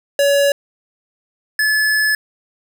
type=tone pair in turn; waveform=square; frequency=565 / 1721.7 Hz; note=C#5 / A6; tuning=+33 / -38 cents; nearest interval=octave + perfect fifth; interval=1929 cents; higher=second; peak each=-12 / -14 dBFS; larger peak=first; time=0.19-0.52 / 1.59-2.15 s; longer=second; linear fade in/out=2 ms; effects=9-bit